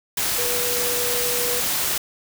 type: tone in noise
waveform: sine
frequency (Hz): 486.9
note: B4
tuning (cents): -25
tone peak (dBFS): -27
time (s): 0.38-1.6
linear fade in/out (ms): 5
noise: white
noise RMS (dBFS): -23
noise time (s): 0.17-1.98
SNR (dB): -7
effects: none